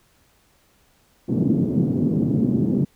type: band-pass noise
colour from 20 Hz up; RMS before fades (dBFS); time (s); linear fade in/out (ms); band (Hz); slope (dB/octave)
white; -20; 1.28-2.85; 10; 130 to 280; 24
effects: pink hiss -60 dBFS RMS until 2.95 s